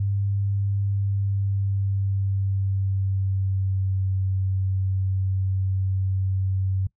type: tone with pitch glide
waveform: sine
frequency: 99.6 to 95.27 Hz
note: G2 to G2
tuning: +28 to -49 cents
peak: -21 dBFS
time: 0-6.87 s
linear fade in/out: 5 ms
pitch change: -77 cents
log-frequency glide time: 0.8-4.11 s
effects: noise-tail reverb RT60 0.1 s tail -20 dB re dry